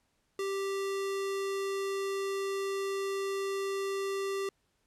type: tone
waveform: square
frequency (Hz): 392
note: G4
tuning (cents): 0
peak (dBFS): -32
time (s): 0.39-4.49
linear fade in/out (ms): 2
effects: pink hiss -75 dBFS RMS until 4.86 s + low-pass 11000 Hz 12 dB/octave